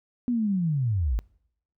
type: linear sweep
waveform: sine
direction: down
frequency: 250 to 47.12 Hz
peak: -22 dBFS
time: 0.28-1.19 s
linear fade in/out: 0 ms
effects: noise-tail reverb RT60 0.7 s tail -25 dB re dry